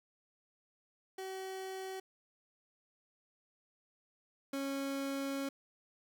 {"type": "tone pair in turn", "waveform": "30% pulse", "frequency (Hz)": [379.9, 274.9], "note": ["F#4", "C#4"], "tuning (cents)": [46, -14], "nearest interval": "tritone", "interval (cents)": 560, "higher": "first", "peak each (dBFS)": [-38, -33], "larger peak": "second", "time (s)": [[1.18, 2], [4.53, 5.49]], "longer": "second", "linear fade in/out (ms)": 5, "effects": []}